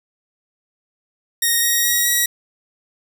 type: tone with pitch steps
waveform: 5% pulse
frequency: 1864.7 / 1882 / 1899.5 / 1917.1 Hz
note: A#6 / A#6 / A#6 / A#6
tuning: 0 / +16 / +32 / +48 cents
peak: -5 dBFS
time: 1.42-2.26 s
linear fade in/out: 5 ms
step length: 210 ms
effects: none